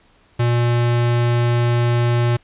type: tone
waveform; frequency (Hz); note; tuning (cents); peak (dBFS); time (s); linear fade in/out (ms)
square; 119.6; A#2; +45; -15; 0.39-2.37; 10
effects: pink hiss -55 dBFS RMS until 2.43 s + resampled to 8000 Hz